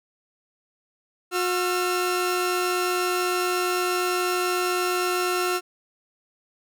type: tone pair together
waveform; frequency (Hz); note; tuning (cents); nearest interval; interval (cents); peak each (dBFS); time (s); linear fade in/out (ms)
sawtooth; 360.7 / 1354; F#4 / E6; -44 / +46; octave + major seventh; 2290; -20 / -23; 1.31-5.61; 50
effects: none